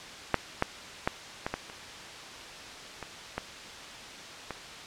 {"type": "clicks", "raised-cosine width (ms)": 0.5, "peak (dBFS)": [-7, -9, -10, -15, -15, -28, -22, -16, -20], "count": 9, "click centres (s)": [0.343, 0.624, 1.075, 1.465, 1.54, 1.699, 3.027, 3.38, 4.507], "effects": ["white hiss -43 dBFS RMS until 4.86 s", "low-pass 5000 Hz 12 dB/octave"]}